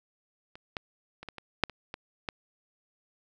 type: clicks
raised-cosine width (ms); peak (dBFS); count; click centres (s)
0.3; -30 / -17 / -27 / -23 / -25 / -6 / -28 / -21 / -16; 9; 0.555 / 0.768 / 1.23 / 1.287 / 1.383 / 1.637 / 1.697 / 1.941 / 2.288
effects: none

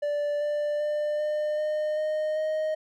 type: tone with pitch steps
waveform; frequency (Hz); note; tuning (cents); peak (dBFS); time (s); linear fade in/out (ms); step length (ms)
triangle; 585 / 591.1 / 597.3 / 603.5 / 609.8 / 616.2 / 622.7; D5 / D5 / D5 / D5 / D#5 / D#5 / D#5; -7 / +11 / +29 / +47 / -35 / -17 / +1; -23; 0.02-2.75; 10; 390
effects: none

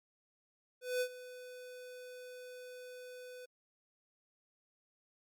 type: tone with ADSR envelope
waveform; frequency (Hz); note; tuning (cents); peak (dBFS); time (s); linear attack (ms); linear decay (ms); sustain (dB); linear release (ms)
square; 500; B4; +21; -31; 0.81-3.46; 200; 71; -17; 13
effects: MP3 96 kbps

